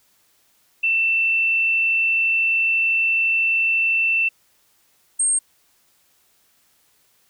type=tone pair in turn; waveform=sine; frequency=2677 / 8526 Hz; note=E7 / C9; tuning=+26 / +32 cents; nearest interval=octave + minor sixth; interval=2006 cents; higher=second; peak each=-16 dBFS; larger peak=neither; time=0.83-4.29 / 5.19-5.39 s; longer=first; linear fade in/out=10 ms; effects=white hiss -61 dBFS RMS until 7.29 s